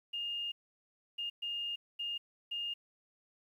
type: tone bursts at uneven times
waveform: sine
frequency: 2829 Hz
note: F7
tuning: 22 cents sharp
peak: -35 dBFS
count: 5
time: 0.13-0.52 / 1.18-1.3 / 1.42-1.76 / 1.99-2.18 / 2.51-2.74 s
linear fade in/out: 10 ms
effects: 11-bit